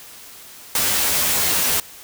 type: noise with comb filter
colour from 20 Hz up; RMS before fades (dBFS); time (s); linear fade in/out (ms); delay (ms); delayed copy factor
white; -19; 0.75-1.8; 2; 12; +0.85
effects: white hiss -41 dBFS RMS until 2.03 s